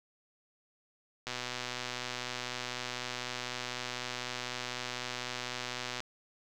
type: click train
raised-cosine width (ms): 0.2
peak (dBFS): -19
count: 588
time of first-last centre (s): 1.27-6.004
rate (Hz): 124
effects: none